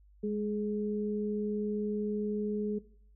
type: tone pair together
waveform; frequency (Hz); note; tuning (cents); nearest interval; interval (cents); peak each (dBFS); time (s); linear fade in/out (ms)
sine; 207.7 / 420.7; G#3 / G#4; 0 / +22; octave; 1222; -32 / -33; 0.23-2.79; 10
effects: noise-tail reverb RT60 0.6 s tail -19 dB re dry + added 50 Hz sine -57 dBFS peak until 3.15 s